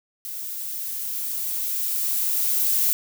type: noise with level ramp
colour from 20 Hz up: violet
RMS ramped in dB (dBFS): -33 to -20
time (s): 0.25-2.93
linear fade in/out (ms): 0
effects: none